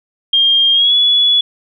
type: tone with pitch glide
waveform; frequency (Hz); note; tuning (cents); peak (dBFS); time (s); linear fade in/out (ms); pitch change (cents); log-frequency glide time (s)
sine; 3213 to 3404; G7 to G#7; +42 to +42; -8; 0.33-1.41; 5; +100; 0.73-0.94
effects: none